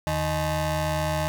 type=ring-modulated tone; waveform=25% pulse; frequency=233.1 Hz; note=A#3; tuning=in tune; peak=-17 dBFS; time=0.07-1.28 s; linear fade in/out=0 ms; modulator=387 Hz; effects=none